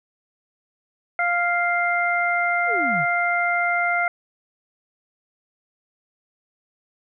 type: harmonic tone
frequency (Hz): 698.5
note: F5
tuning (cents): 0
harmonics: 1 / 2 / 3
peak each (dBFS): -23 / -23 / -23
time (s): 1.19-4.08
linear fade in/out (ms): 2
type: exponential sweep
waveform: sine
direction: down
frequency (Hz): 550 to 130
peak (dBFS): -27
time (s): 2.66-3.06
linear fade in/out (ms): 50
effects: none